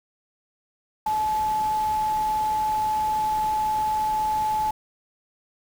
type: tone in noise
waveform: sine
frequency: 861 Hz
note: A5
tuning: 38 cents flat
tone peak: -21 dBFS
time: 1.06-4.71 s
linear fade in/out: 5 ms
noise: pink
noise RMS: -39 dBFS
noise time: 1.06-4.71 s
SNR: +15 dB
effects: none